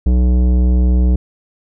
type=tone with tanh clipping; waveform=triangle; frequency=61.7 Hz; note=B1; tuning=1 cent flat; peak=-11 dBFS; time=0.06-1.16 s; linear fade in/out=5 ms; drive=18 dB; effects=none